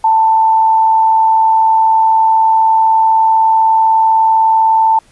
sine tone with amplitude modulation, 888 Hz, A5, 16 cents sharp, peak -5 dBFS, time 0.04-4.99 s, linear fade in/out 5 ms, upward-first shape sine, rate 99.9 Hz, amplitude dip 35%, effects pink hiss -49 dBFS RMS until 5.11 s + resampled to 24000 Hz

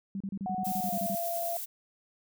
sine tone bursts, 195.7 Hz, G3, 3 cents flat, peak -32 dBFS, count 12, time 0.15-1.15 s, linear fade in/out 2 ms, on 54 ms, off 32 ms
sine tone with pitch glide, 740 to 682.5 Hz, F#5 to F5, 0 to -40 cents, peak -31 dBFS, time 0.46-1.57 s, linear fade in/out 2 ms, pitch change -140 cents, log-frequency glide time 0.8-1 s
violet noise with tremolo, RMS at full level -36 dBFS, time 0.64-1.66 s, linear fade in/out 20 ms, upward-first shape triangle, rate 10 Hz, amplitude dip 25%
effects none

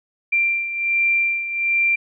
sine beating tone pair, 2366 / 2367.3 Hz, D7 / D7, +12 / +13 cents, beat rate 1.3 Hz, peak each -18 / -24 dBFS, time 0.32-1.96 s, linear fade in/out 10 ms, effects none

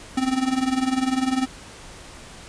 square tone with tremolo, 260.5 Hz, C4, 7 cents flat, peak -17 dBFS, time 0.17-1.46 s, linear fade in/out 5 ms, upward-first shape triangle, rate 20 Hz, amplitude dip 85%, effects pink hiss -42 dBFS RMS until 2.48 s + resampled to 22050 Hz

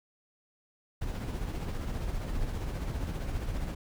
brown noise with tremolo, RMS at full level -32 dBFS, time 1.01-3.75 s, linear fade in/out 10 ms, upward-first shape sine, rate 15 Hz, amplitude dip 40%, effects none

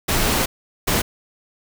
pink noise bursts at uneven times, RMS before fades -19 dBFS, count 2, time 0.08-0.46 / 0.87-1.02 s, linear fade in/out 10 ms, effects none

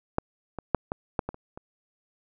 clicks, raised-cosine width 1 ms, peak -9 / -20 / -6 / -15 / -10 / -17 / -28 / -26 dBFS, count 8, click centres 0.184 / 0.587 / 0.747 / 0.919 / 1.192 / 1.29 / 1.344 / 1.575 s, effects none

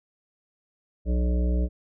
harmonic tone, 60.9 Hz, B1, 24 cents flat, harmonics 1 / 3 / 5 / 7 / 9 / 10, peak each -21 / -31 / -35 / -38 / -40 / -41 dBFS, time 1.05-1.69 s, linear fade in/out 50 ms, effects none

